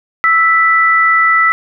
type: tone pair together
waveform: sine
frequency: 1318.5 / 1975.5 Hz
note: E6 / B6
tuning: 0 / 0 cents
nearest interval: perfect fifth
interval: 700 cents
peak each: -10 dBFS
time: 0.24-1.52 s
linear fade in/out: 0 ms
effects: none